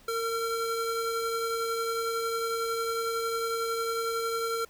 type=tone pair together; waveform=square; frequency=458 / 1363 Hz; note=A#4 / F6; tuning=-31 / -43 cents; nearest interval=octave + perfect fifth; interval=1888 cents; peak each=-31 / -33 dBFS; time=0.08-4.65 s; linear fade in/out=5 ms; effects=pink hiss -58 dBFS RMS until 4.69 s